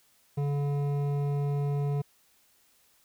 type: tone with hard clipping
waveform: sine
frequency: 143 Hz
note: D3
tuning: 46 cents flat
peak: -28 dBFS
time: 0.37-2.02 s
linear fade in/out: 10 ms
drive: 11 dB
effects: white hiss -65 dBFS RMS until 3.04 s